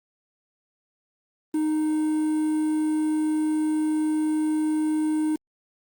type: tone with quantisation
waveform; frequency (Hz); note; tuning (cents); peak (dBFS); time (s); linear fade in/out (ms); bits
triangle; 309.2; D#4; -11; -19; 1.54-5.36; 5; 7
effects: Opus 24 kbps